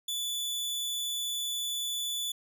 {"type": "tone", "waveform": "sawtooth", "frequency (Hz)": 3469, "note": "A7", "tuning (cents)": -25, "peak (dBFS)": -28, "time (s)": [0.08, 2.32], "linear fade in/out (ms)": 5, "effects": []}